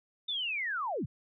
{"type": "linear sweep", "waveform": "sine", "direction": "down", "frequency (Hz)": [3631, 77.78], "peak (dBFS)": -31, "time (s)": [0.28, 1.06], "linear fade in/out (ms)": 10, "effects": []}